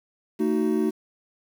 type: chord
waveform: triangle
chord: D# diminished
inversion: second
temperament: just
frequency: 224 / 311.1 / 373.4 Hz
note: A3 / D#4 / F#4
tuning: +31 / 0 / +16 cents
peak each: -23 dBFS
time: 0.39-0.91 s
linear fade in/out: 20 ms
effects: 8-bit